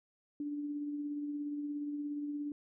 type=tone with tremolo; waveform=sine; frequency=291.9 Hz; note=D4; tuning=10 cents flat; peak=-34 dBFS; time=0.4-2.52 s; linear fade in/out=2 ms; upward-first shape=triangle; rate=17 Hz; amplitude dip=35%; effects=none